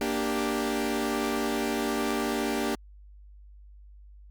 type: chord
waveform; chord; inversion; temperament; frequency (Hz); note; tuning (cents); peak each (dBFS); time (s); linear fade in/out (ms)
sawtooth; G minor; first; equal; 233.1 / 293.7 / 392; Bb3 / D4 / G4; 0 / 0 / 0; -27; 0.01-2.75; 2
effects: added 50 Hz sine -47 dBFS peak until 4.3 s + Opus 48 kbps